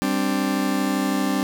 40% pulse chord, G suspended fourth, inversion none, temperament just, 196 / 261.3 / 294 Hz, G3 / C4 / D4, 0 / -2 / +2 cents, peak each -24 dBFS, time 0.02-1.43 s, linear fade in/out 0 ms, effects 9-bit

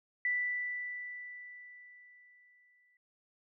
sine tone with exponential decay, 1975.5 Hz, B6, in tune, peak -28 dBFS, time 0.25-2.97 s, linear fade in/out 2 ms, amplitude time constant 590 ms, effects none

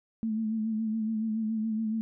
sine tone with vibrato, 220 Hz, A3, in tune, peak -27 dBFS, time 0.23-2.01 s, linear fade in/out 0 ms, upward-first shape sine, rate 7.1 Hz, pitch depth 42 cents each way, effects none

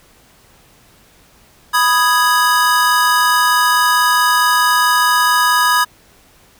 square chord, G# minor, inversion first, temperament equal, 987.8 / 1244.5 / 1661.2 Hz, B5 / D#6 / G#6, 0 / 0 / 0 cents, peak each -16 dBFS, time 1.73-5.85 s, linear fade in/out 20 ms, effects pink hiss -49 dBFS RMS until 6.59 s

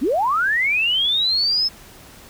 sine linear sweep, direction up, 210.5 to 5274 Hz, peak -16 dBFS, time 0.01-1.69 s, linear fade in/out 20 ms, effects pink hiss -44 dBFS RMS until 2.29 s

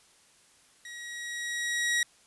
sawtooth tone with level ramp, 1905 Hz, A#6, 37 cents sharp, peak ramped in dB -38 to -20 dBFS, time 0.85-2.03 s, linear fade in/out 2 ms, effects white hiss -61 dBFS RMS until 2.26 s + resampled to 24000 Hz

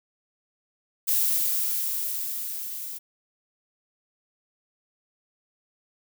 violet noise with level ramp, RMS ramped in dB -22 to -36 dBFS, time 1.07-2.99 s, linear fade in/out 20 ms, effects none

